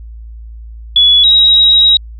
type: tone pair in turn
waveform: sine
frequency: 3400 / 3822 Hz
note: G#7 / A#7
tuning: +40 / +43 cents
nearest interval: major second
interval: 203 cents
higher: second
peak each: -4 dBFS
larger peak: neither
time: 0.96-1.24 / 1.24-1.97 s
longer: second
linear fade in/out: 2 ms
effects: added 56 Hz sine -27 dBFS peak until 2.19 s